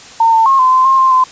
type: tone with pitch steps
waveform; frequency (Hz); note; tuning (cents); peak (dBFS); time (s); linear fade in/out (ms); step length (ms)
sine; 910 / 898 / 1078 / 1028 / 1034 / 1066 / 1052 / 1029; A#5 / A5 / C#6 / C6 / C6 / C6 / C6 / C6; -42 / +35 / -49 / -31 / -21 / +32 / +9 / -29; -6; 0.2-1.24; 5; 130
effects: white hiss -35 dBFS RMS until 1.31 s + resampled to 16000 Hz